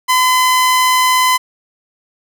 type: tone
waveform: sawtooth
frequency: 1017 Hz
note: C6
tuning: 50 cents flat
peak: -6 dBFS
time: 0.08-1.38 s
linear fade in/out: 20 ms
effects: none